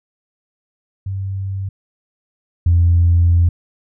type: tone pair in turn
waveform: sine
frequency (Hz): 96.8 / 85.9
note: G2 / F2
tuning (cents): -21 / -28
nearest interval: major second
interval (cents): 207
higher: first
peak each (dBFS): -20 / -8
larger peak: second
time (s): 1.06-1.69 / 2.66-3.49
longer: second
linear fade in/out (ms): 5
effects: tanh soft clip ceiling -5 dBFS